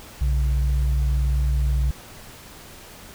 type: tone pair together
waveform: sine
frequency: 61.84 / 140.2 Hz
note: B1 / C#3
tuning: +3 / +20 cents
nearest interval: octave + major second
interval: 1417 cents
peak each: -18 / -28 dBFS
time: 0.21-1.91 s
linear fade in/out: 5 ms
effects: pink hiss -43 dBFS RMS until 3.14 s